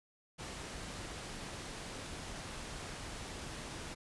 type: low-pass noise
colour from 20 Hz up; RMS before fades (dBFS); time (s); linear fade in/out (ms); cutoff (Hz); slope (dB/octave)
pink; -45; 0.38-3.95; 20; 10000; 12
effects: resampled to 24000 Hz